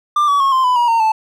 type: tone with pitch steps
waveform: triangle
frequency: 1189 / 1138.6 / 1090.3 / 1044.1 / 999.8 / 957.4 / 916.8 / 878 Hz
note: D6 / C#6 / C#6 / C6 / B5 / A#5 / A#5 / A5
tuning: +21 / +46 / -29 / -4 / +21 / +46 / -29 / -4 cents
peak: -9 dBFS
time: 0.16-1.12 s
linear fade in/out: 5 ms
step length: 120 ms
effects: none